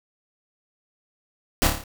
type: noise with echo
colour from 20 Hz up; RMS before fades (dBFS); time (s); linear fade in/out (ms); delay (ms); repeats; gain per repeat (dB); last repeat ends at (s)
pink; -19; 1.62-1.67; 0; 28; 6; -4; 1.838
effects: none